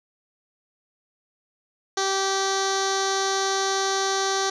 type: tone with low-pass filter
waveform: 15% pulse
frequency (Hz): 388.2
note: G4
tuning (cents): -17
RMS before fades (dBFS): -24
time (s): 1.97-4.5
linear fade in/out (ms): 5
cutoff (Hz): 5500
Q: 6.4
effects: none